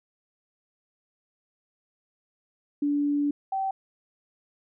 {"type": "tone pair in turn", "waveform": "sine", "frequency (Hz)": [289.2, 772.1], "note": ["D4", "G5"], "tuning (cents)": [-27, -26], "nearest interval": "octave + perfect fourth", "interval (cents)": 1701, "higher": "second", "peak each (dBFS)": [-22, -25], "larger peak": "first", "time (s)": [[2.82, 3.31], [3.52, 3.71]], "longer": "first", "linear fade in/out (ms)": 5, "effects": []}